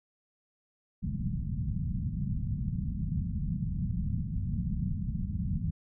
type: low-pass noise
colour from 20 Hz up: white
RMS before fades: -32 dBFS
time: 1.02-5.71 s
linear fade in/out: 10 ms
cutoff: 200 Hz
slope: 48 dB/octave
effects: none